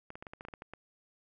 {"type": "clicks", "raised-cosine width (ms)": 0.5, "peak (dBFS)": -29, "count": 11, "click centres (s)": [0.104, 0.155, 0.225, 0.268, 0.335, 0.409, 0.451, 0.485, 0.538, 0.621, 0.736], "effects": []}